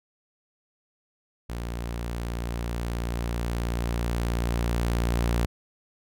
sawtooth tone with level ramp, 58.5 Hz, A#1, 7 cents sharp, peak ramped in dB -27 to -18 dBFS, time 1.49-5.46 s, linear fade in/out 10 ms, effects none

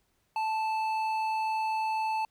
sine tone with hard clipping, 878 Hz, A5, 4 cents flat, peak -29 dBFS, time 0.36-2.25 s, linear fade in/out 2 ms, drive 8 dB, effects pink hiss -73 dBFS RMS until 2.3 s

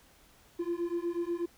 triangle beating tone pair, 340 / 348.2 Hz, F4 / F4, -46 / -5 cents, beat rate 8.2 Hz, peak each -31 dBFS, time 0.59-1.46 s, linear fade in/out 10 ms, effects tanh soft clip ceiling -23 dBFS + pink hiss -61 dBFS RMS until 1.57 s

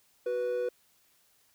triangle tone pair together, 371.8 / 491.8 Hz, F#4 / B4, +8 / -7 cents, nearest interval perfect fourth, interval 485 cents, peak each -35 / -27 dBFS, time 0.26-0.69 s, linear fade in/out 5 ms, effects white hiss -67 dBFS RMS until 1.54 s

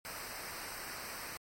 pink noise with comb filter, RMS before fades -44 dBFS, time 0.05-1.37 s, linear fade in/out 0 ms, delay 0.29 ms, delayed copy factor -0.75, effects MP3 64 kbps

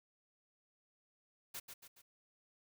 white noise with echo, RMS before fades -45 dBFS, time 1.54-1.6 s, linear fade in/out 10 ms, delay 140 ms, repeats 3, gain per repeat -6 dB, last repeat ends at 2.02 s, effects none

